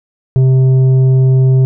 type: tone with tanh clipping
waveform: triangle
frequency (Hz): 130.81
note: C3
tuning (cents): 0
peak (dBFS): -7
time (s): 0.36-1.65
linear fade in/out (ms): 0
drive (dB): 11
effects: none